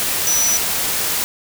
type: tone in noise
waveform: sine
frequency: 5920 Hz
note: F#8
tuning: in tune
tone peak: -15 dBFS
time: 0.27-0.57 s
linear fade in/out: 0 ms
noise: white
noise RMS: -20 dBFS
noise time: 0-1.24 s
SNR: +2 dB
effects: none